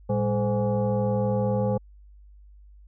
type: tone with frequency modulation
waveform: sine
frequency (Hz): 201.1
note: G3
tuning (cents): +44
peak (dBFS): -21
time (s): 0.09-1.78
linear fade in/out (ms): 10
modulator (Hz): 315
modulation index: 1.5
effects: added 50 Hz sine -47 dBFS peak until 2.87 s